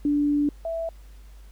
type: tone pair in turn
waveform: sine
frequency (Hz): 291.2 / 660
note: D4 / E5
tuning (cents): -15 / +2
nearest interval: octave + major second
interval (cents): 1417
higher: second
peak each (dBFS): -19 / -26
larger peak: first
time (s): 0.05-0.49 / 0.65-0.89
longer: first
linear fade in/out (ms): 2
effects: added 50 Hz sine -43 dBFS peak until 1.51 s + pink hiss -59 dBFS RMS until 1.51 s